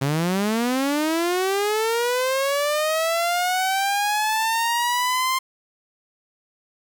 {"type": "linear sweep", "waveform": "sawtooth", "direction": "up", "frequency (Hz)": [132.3, 1053], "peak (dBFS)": -16, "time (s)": [0.01, 5.39], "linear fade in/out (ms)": 10, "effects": ["8-bit"]}